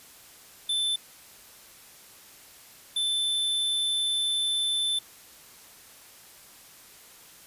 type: tone bursts at uneven times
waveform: square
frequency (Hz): 3529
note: A7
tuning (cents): +4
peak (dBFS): -25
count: 2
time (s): 0.69-0.96 / 2.96-4.99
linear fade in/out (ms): 5
effects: white hiss -51 dBFS RMS until 7.46 s + resampled to 32000 Hz